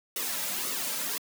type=noise with flanger; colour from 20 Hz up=white; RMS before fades=-32 dBFS; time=0.16-1.18 s; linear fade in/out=2 ms; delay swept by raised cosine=1.2 to 2.8 ms; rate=1.9 Hz; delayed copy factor=-0.7; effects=high-pass 200 Hz 12 dB/octave